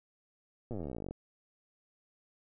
slowing click train, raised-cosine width 2 ms, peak -27 dBFS, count 29, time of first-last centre 0.71-1.11 s, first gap 8 ms, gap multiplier 1.04, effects none

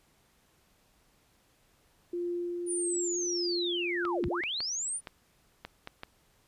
sine tone with tremolo, 349.2 Hz, F4, in tune, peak -30 dBFS, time 2.13-4.41 s, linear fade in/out 5 ms, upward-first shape sine, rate 1.6 Hz, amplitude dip 25%
sine linear two-way sweep, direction down then up, 9650 to 36.2 to 9650 Hz, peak -31 dBFS, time 2.66-5.01 s, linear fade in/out 50 ms, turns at 4.27 s
clicks, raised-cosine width 0.3 ms, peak -23 dBFS, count 8, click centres 4.052 / 4.24 / 4.437 / 4.605 / 5.072 / 5.65 / 5.874 / 6.034 s
effects pink hiss -67 dBFS RMS until 6.47 s + resampled to 32000 Hz

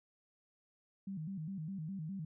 sine tone with vibrato, 174.61 Hz, F3, in tune, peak -39 dBFS, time 1.07-2.25 s, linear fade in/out 5 ms, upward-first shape square, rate 4.9 Hz, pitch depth 190 cents each way, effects none

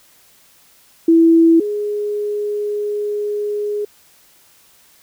sine tone pair in turn, 329.9 / 415.6 Hz, E4 / G#4, +1 / +1 cents, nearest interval major third, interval 400 cents, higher second, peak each -7 / -18 dBFS, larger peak first, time 1.08-1.6 / 1.6-3.85 s, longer second, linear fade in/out 5 ms, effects white hiss -51 dBFS RMS until 5.02 s

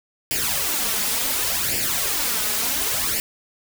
white noise with flanger, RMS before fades -23 dBFS, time 0.31-3.2 s, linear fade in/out 0 ms, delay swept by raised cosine 0.39 to 4.79 ms, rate 0.69 Hz, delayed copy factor +0.7, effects none

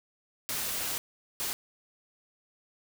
white noise bursts at uneven times, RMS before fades -33 dBFS, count 2, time 0.49-0.98 / 1.4-1.53 s, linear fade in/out 0 ms, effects none

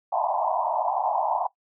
white band-pass noise, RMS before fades -25 dBFS, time 0.12-1.47 s, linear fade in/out 5 ms, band 630 to 1000 Hz, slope 96 dB/octave, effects noise-tail reverb RT60 0.1 s tail -18 dB re dry

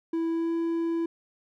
triangle tone with pitch glide, 329.6 to 333 Hz, E4 to E4, 0 to +18 cents, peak -23 dBFS, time 0.13-1.06 s, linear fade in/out 5 ms, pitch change +18 cents, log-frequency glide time 0.3-0.53 s, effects none

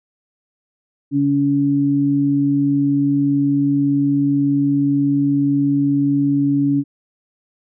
sine tone pair together, 140.76 / 282.5 Hz, C#3 / C#4, +27 / +33 cents, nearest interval octave, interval 1206 cents, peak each -21 / -14 dBFS, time 1.11-6.84 s, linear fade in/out 50 ms, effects none

